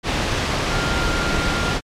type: tone in noise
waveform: sine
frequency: 1398 Hz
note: F6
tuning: 1 cent sharp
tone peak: -26 dBFS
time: 0.69-1.77 s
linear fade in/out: 50 ms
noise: pink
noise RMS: -20 dBFS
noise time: 0.03-1.81 s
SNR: -9 dB
effects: low-pass 5000 Hz 12 dB/octave + MP3 96 kbps